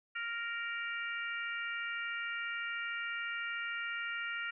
harmonic tone, 466.2 Hz, A#4, in tune, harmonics 3 / 4 / 5 / 6, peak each -39 / -41 / -43 / -45 dBFS, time 0.15-4.51 s, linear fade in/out 10 ms, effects none

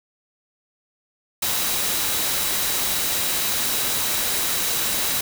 sine tone in noise, 3895 Hz, B7, 25 cents flat, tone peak -33 dBFS, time 1.42-5.21 s, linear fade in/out 5 ms, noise white, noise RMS -23 dBFS, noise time 1.42-5.21 s, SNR -13 dB, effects none

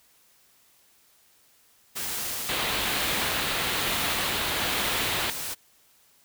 white noise with tremolo, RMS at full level -31 dBFS, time 1.95-5.55 s, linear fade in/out 20 ms, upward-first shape sine, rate 1.1 Hz, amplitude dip 25%
white low-pass noise, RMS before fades -29 dBFS, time 2.49-5.3 s, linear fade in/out 0 ms, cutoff 4200 Hz, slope 48 dB/octave
effects white hiss -61 dBFS RMS until 6.24 s

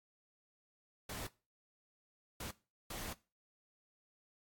pink noise bursts at uneven times, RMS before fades -44 dBFS, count 3, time 1.09-1.27 / 2.4-2.51 / 2.9-3.13 s, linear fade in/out 5 ms, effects noise-tail reverb RT60 0.3 s tail -19 dB re dry + AAC 64 kbps

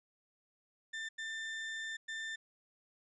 35% pulse tone bursts at uneven times, 1787 Hz, A6, 26 cents sharp, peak -37 dBFS, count 3, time 0.93-1.09 / 1.18-1.97 / 2.08-2.36 s, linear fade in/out 10 ms, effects resampled to 16000 Hz + 13-bit

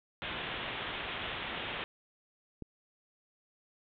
white low-pass noise, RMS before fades -39 dBFS, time 0.22-1.84 s, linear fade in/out 0 ms, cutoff 3600 Hz, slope 96 dB/octave
click, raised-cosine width 3 ms, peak -29 dBFS, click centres 2.623 s
effects none

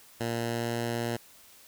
10% pulse tone with pitch glide, 116.54 to 117.55 Hz, A#2 to A#2, 0 to +15 cents, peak -21 dBFS, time 0.2-1.17 s, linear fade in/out 10 ms, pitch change +15 cents, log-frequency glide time 0.33-0.74 s, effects white hiss -55 dBFS RMS until 1.67 s

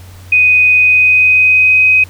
sine tone with pitch glide, 2495 to 2518 Hz, D#7 to D#7, +4 to +20 cents, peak -5 dBFS, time 0.32-2.04 s, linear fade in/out 5 ms, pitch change +16 cents, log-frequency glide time 0.75-1.86 s, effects added 91 Hz sine -32 dBFS peak until 2.09 s + pink hiss -41 dBFS RMS until 2.09 s

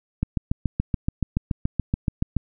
click train, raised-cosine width 5 ms, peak -9 dBFS, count 16, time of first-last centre 0.23-2.367 s, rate 7.02 Hz, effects none

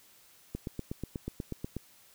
click train, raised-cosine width 3 ms, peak -22 dBFS, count 11, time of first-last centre 0.55-1.767 s, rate 8.22 Hz, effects white hiss -60 dBFS RMS until 2.14 s

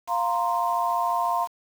sine chord, F suspended fourth, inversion none, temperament equal, 698.5 / 932.3 / 1046.5 Hz, F5 / Bb5 / C6, 0 / 0 / 0 cents, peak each -26 dBFS, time 0.07-1.48 s, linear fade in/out 50 ms, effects 7-bit

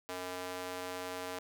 square tone with high-pass filter, 91.1 Hz, F#2, 26 cents flat, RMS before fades -41 dBFS, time 0.09-1.39 s, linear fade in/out 0 ms, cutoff 500 Hz, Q 1, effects none

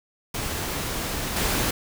pink noise with level steps, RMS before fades -29 / -24 dBFS, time 0.34-1.71 s, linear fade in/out 5 ms, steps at 1.36 s, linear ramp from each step 5 ms, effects none

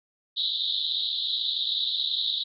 white band-pass noise, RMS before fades -28 dBFS, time 0.36-2.44 s, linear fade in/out 20 ms, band 3500 to 4000 Hz, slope 96 dB/octave, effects none

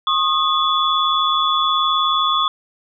sine tone cluster, 1083 / 1242 / 3431 Hz, C#6 / D#6 / A7, -41 / -3 / -44 cents, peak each -19 dBFS, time 0.07-2.48 s, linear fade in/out 2 ms, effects none

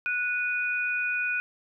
sine tone pair together, 1470.5 / 2473 Hz, F#6 / D#7, -11 / -11 cents, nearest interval major sixth, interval 900 cents, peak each -28 dBFS, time 0.06-1.4 s, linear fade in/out 0 ms, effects none

